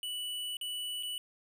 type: tone with dropouts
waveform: square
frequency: 2960 Hz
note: F#7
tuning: in tune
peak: -36 dBFS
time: 0.03-1.18 s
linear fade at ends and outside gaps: 1 ms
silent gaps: 0.569-0.612 / 1.027-1.032 s
effects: none